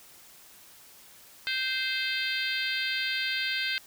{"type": "harmonic tone with a mistuned harmonic", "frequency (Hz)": 520, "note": "C5", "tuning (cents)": -11, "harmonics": [3, 4, 5, 6, 7, 8, 9], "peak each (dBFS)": [-33, -34, -35, -36, -36, -37, -38], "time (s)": [1.47, 3.78], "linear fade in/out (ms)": 0, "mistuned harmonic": 6, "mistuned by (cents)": 23, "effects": ["white hiss -53 dBFS RMS until 3.86 s"]}